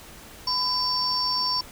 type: tone cluster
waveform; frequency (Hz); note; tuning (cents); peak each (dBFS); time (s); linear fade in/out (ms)
sine; 1000 / 4606 / 5440; B5 / D8 / F8; +21 / -34 / -46; -28 / -28 / -25; 0.47-1.61; 5
effects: pink hiss -45 dBFS RMS until 1.71 s